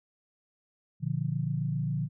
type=tone cluster; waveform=sine; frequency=120.2 / 147.9 / 175.1 Hz; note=B2 / D3 / F3; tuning=-46 / +13 / +5 cents; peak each=-33 / -30 / -34 dBFS; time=1-2.09 s; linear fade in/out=50 ms; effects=none